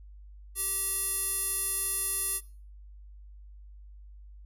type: tone with band-pass filter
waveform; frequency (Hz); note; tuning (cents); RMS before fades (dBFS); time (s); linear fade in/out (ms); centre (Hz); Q
square; 387.3; G4; -21; -31; 0.55-2.41; 50; 11000; 5.6
effects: noise-tail reverb RT60 0.4 s tail -21 dB re dry + added 50 Hz sine -46 dBFS peak until 4.45 s